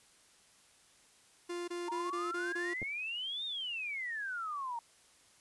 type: tone bursts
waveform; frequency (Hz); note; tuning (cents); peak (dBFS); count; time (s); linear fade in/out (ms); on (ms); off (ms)
45% pulse; 349.2; F4; 0; -37; 6; 1.49-2.74; 10; 190; 22
type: exponential two-way sweep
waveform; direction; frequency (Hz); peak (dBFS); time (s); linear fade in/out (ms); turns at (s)
sine; up then down; 910 to 3729 to 910; -36; 1.88-4.79; 2; 3.45
type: clicks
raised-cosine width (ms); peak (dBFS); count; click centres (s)
2; -30; 2; 2.818 / 2.827
effects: white hiss -64 dBFS RMS until 5.4 s + resampled to 24000 Hz